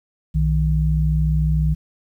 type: tone pair together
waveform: sine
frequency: 61.85 / 155.56 Hz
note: B1 / D#3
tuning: +3 / 0 cents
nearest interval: octave + major third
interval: 1597 cents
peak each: -18 dBFS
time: 0.34-1.75 s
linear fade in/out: 20 ms
effects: 9-bit